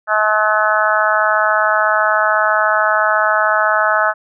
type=harmonic tone; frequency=213.9 Hz; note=A3; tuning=49 cents flat; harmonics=3 / 4 / 5 / 6 / 7 / 8; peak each=-18 / -20 / -22 / -17 / -17 / -22 dBFS; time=0.07-4.14 s; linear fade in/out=50 ms; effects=none